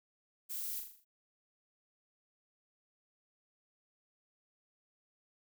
violet noise with echo, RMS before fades -41 dBFS, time 0.49-0.81 s, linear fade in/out 20 ms, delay 40 ms, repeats 6, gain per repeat -5 dB, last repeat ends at 1.05 s, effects none

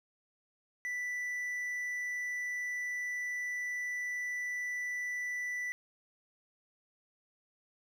triangle tone with hard clipping, 1975.5 Hz, B6, in tune, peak -35 dBFS, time 0.85-5.72 s, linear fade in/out 0 ms, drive 6 dB, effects none

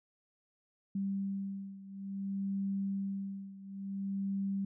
sine beating tone pair, 196 / 196.57 Hz, G3 / G3, 0 / +5 cents, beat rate 0.57 Hz, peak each -36 / -39 dBFS, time 0.95-4.65 s, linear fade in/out 5 ms, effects none

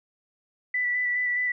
sine tone with vibrato, 1975.5 Hz, B6, in tune, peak -23 dBFS, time 0.74-1.52 s, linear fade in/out 5 ms, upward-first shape square, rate 4.8 Hz, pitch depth 14 cents each way, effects none

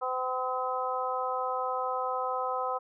harmonic tone, 255.6 Hz, C4, 40 cents flat, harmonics 2 / 3 / 4 / 5, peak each -34 / -34 / -34 / -34 dBFS, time 0.01-2.79 s, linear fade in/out 20 ms, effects none

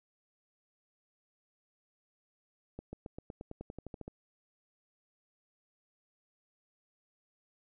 accelerating click train, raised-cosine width 2 ms, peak -29 dBFS, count 14, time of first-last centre 2.79-4.079 s, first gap 140 ms, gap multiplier 0.94, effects none

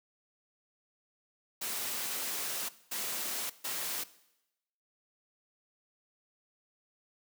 white noise bursts at uneven times, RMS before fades -36 dBFS, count 3, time 1.61-2.69 / 2.91-3.5 / 3.64-4.04 s, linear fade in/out 10 ms, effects noise-tail reverb RT60 0.9 s tail -18 dB re dry + high-pass 200 Hz 12 dB/octave

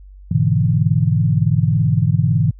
sine chord, E dominant seventh, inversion first, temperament equal, 103.83 / 123.47 / 146.83 / 164.81 Hz, G#2 / B2 / D3 / E3, 0 / 0 / 0 / 0 cents, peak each -18 dBFS, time 0.31-2.51 s, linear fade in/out 5 ms, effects added 48 Hz sine -37 dBFS peak until 2.59 s

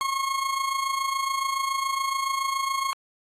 40% pulse tone with amplitude modulation, 1085 Hz, C#6, 37 cents flat, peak -21 dBFS, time 0.01-2.93 s, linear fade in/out 0 ms, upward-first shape sine, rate 27.1 Hz, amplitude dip 60%, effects low-pass 11000 Hz 12 dB/octave + AAC 48 kbps

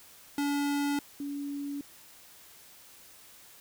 square / sine tone pair in turn, 285.9 / 284.1 Hz, D4 / C#4, -46 / +43 cents, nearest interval unison, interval 11 cents, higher first, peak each -28 / -33 dBFS, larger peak first, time 0.38-0.99 / 1.2-1.81 s, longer neither, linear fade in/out 2 ms, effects white hiss -54 dBFS RMS until 3.6 s

